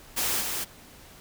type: noise with echo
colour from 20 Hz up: white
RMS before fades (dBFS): -27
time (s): 0.16-0.42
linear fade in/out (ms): 20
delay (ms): 230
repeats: 1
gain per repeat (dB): -4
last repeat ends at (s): 0.65
effects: pink hiss -50 dBFS RMS until 1.2 s